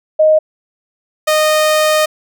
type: tone pair in turn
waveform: sine / sawtooth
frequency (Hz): 622.3 / 616.9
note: D#5 / D#5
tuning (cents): 0 / -15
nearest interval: unison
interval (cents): 15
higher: first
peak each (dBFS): -6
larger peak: neither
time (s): 0.19-0.39 / 1.27-2.06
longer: second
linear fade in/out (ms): 10
effects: none